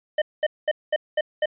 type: tone bursts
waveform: square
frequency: 610 Hz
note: D#5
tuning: 34 cents flat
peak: -19 dBFS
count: 6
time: 0.18-1.458 s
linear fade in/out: 5 ms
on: 38 ms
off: 210 ms
effects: resampled to 8000 Hz